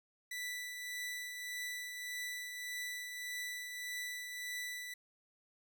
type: tone with tremolo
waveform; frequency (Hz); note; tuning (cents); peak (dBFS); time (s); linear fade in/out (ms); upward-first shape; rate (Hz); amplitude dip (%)
sawtooth; 1975.5; B6; 0; -35; 0.31-4.94; 5; triangle; 1.7; 45
effects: none